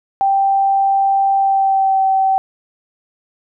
sine tone with pitch glide, 784 to 769.6 Hz, G5 to G5, 0 to -32 cents, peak -11 dBFS, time 0.21-2.38 s, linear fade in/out 0 ms, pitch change -32 cents, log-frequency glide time 1.36-2.04 s, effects none

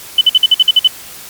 sine tone bursts, 3014 Hz, F#7, 31 cents sharp, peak -3 dBFS, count 9, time 0.18-0.876 s, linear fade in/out 5 ms, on 32 ms, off 51 ms, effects white hiss -32 dBFS RMS until 1.29 s + MP3 96 kbps

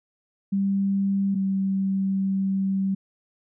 sine tone pair in turn, 196.6 / 193.33 Hz, G3 / G3, +5 / -24 cents, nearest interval unison, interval 29 cents, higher first, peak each -20 / -21 dBFS, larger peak first, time 0.52-1.35 / 1.35-2.95 s, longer second, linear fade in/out 10 ms, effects none

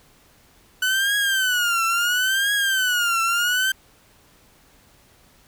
30% pulse tone with vibrato, 1490 Hz, F#6, 12 cents sharp, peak -16 dBFS, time 0.82-3.72 s, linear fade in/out 5 ms, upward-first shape triangle, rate 0.73 Hz, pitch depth 190 cents each way, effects pink hiss -55 dBFS RMS until 5.47 s

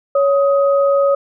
sine tone pair together, 558 / 1255.5 Hz, C#5 / D#6, +11 / +15 cents, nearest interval octave + major second, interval 1404 cents, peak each -11 / -20 dBFS, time 0.15-1.15 s, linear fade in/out 5 ms, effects none

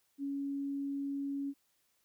sine tone, 279.1 Hz, C#4, 12 cents sharp, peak -34 dBFS, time 0.18-1.54 s, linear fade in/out 50 ms, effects white hiss -75 dBFS RMS until 2.04 s

